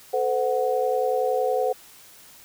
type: chord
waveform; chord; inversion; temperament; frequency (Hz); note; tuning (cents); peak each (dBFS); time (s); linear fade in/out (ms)
sine; F# diminished; first; equal with one note detuned; 440 / 510.7 / 740; A4 / C5 / F#5; 0 / -42 / 0; -26 / -23 / -26; 0.13-1.73; 10
effects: white hiss -49 dBFS RMS until 2.44 s